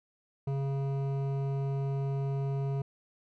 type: tone with hard clipping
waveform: sine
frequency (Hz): 137.5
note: C#3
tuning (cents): -14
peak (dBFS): -31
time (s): 0.47-2.82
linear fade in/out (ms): 5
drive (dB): 12
effects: none